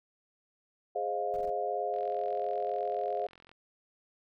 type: chord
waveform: sine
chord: F minor seventh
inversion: first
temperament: equal with one note detuned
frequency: 415.3 / 523.3 / 622.3 / 705.3 Hz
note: Ab4 / C5 / Eb5 / F5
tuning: 0 / 0 / 0 / +17 cents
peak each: -36 / -37 / -37 / -33 dBFS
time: 0.95-3.27 s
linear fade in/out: 10 ms
type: noise bursts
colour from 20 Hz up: brown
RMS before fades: -49 dBFS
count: 4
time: 1.34-1.498 s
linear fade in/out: 0 ms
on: 23 ms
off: 22 ms
type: click train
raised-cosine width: 0.3 ms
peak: -39 dBFS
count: 70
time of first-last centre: 1.94-3.515 s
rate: 43.8 Hz
effects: none